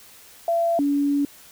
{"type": "tone pair in turn", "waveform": "sine", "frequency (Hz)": [675, 284.8], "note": ["E5", "C#4"], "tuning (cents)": [41, 47], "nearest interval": "octave + minor third", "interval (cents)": 1494, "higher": "first", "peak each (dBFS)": -18, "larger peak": "neither", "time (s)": [[0.48, 0.79], [0.79, 1.25]], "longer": "second", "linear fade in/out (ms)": 2, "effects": ["white hiss -48 dBFS RMS until 1.51 s"]}